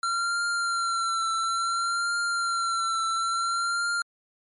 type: tone with vibrato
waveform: square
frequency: 1367 Hz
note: F6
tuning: 37 cents flat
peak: -25 dBFS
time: 0.03-4.02 s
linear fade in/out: 2 ms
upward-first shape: triangle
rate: 0.58 Hz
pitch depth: 42 cents each way
effects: MP3 48 kbps